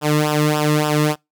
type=tone with flanger; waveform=sawtooth; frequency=150.8 Hz; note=D3; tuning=46 cents sharp; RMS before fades=-17 dBFS; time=0.01-1.16 s; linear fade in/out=50 ms; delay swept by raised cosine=0.46 to 1.33 ms; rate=3.5 Hz; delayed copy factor=-0.85; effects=noise-tail reverb RT60 0.2 s tail -26 dB re dry